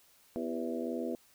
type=harmonic tone with a mistuned harmonic; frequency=82.41 Hz; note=E2; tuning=in tune; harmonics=3 / 4 / 5 / 6 / 7 / 8; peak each=-37 / -39 / -41 / -40 / -46 / -43 dBFS; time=0.36-1.15 s; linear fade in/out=0 ms; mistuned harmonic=5; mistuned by=-68 cents; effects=white hiss -64 dBFS RMS until 1.34 s